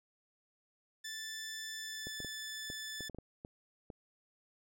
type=tone with pitch glide; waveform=15% pulse; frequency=1760 to 1747.8 Hz; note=A6 to A6; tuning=0 to -12 cents; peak=-35 dBFS; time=1.04-3.09 s; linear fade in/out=10 ms; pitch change=-12 cents; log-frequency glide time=1.77-2.15 s
type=clicks; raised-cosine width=2 ms; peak=-32 dBFS; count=10; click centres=2.07 / 2.203 / 2.247 / 2.701 / 3.007 / 3.097 / 3.147 / 3.186 / 3.449 / 3.902 s
effects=none